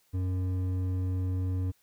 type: tone with hard clipping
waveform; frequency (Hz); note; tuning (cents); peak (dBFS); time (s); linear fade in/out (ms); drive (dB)
sine; 92.3; F#2; -4; -29; 0.13-1.72; 20; 8
effects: white hiss -68 dBFS RMS until 1.82 s